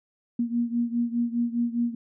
sine beating tone pair, 235.4 / 240.3 Hz, A#3 / B3, +17 / -47 cents, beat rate 4.9 Hz, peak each -25 / -28 dBFS, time 0.39-1.95 s, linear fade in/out 5 ms, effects none

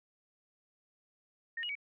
sine tone with pitch steps, 1845 / 2892 / 2264 Hz, A#6 / F#7 / C#7, -18 / -40 / +36 cents, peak -35 dBFS, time 1.57-1.753 s, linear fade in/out 5 ms, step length 61 ms, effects none

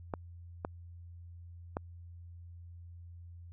clicks, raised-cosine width 1 ms, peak -20 dBFS, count 3, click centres 0.138 / 0.649 / 1.769 s, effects added 86 Hz sine -47 dBFS peak until 3.52 s

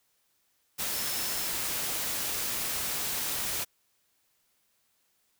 sine tone in noise, 5274 Hz, E8, in tune, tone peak -40 dBFS, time 0.93-1.49 s, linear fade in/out 20 ms, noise white, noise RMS -32 dBFS, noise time 0.78-3.65 s, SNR -11 dB, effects white hiss -72 dBFS RMS until 5.39 s

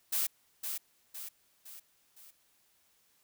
blue noise with echo, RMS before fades -31 dBFS, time 0.12-0.27 s, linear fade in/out 10 ms, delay 510 ms, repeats 4, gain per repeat -6 dB, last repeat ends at 2.31 s, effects white hiss -70 dBFS RMS until 3.23 s

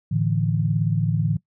sine chord, A suspended fourth, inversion none, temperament just, 110 / 146.67 / 165 Hz, A2 / D3 / E3, 0 / -2 / +2 cents, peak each -23 dBFS, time 0.11-1.37 s, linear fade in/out 10 ms, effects noise-tail reverb RT60 0.1 s tail -20 dB re dry

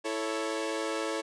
sawtooth chord, A major, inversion second, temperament equal, 329.6 / 440 / 554.4 Hz, E4 / A4 / C#5, 0 / 0 / 0 cents, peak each -31 dBFS, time 0.04-1.22 s, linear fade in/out 20 ms, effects resampled to 22050 Hz

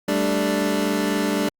25% pulse chord, G suspended second, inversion none, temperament equal, 196 / 220 / 293.7 Hz, G3 / A3 / D4, 0 / 0 / 0 cents, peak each -21 / -22 / -19 dBFS, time 0.08-1.49 s, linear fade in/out 5 ms, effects Opus 48 kbps

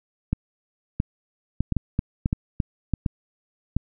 clicks, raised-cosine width 5 ms, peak -9 dBFS, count 12, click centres 0.33 / 1.001 / 1.606 / 1.723 / 1.767 / 1.991 / 2.259 / 2.329 / 2.602 / 2.937 / 3.062 / 3.766 s, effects none

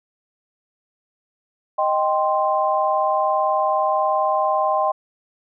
sine chord, C minor, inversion first, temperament equal, 622.3 / 784 / 1046.5 Hz, Eb5 / G5 / C6, 0 / 0 / 0 cents, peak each -21 dBFS, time 1.78-4.92 s, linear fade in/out 10 ms, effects none

